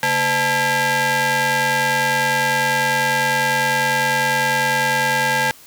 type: ring-modulated tone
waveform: sawtooth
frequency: 370 Hz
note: F#4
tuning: in tune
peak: -9 dBFS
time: 0.03-5.51 s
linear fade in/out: 0 ms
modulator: 1250 Hz
effects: white hiss -45 dBFS RMS until 5.66 s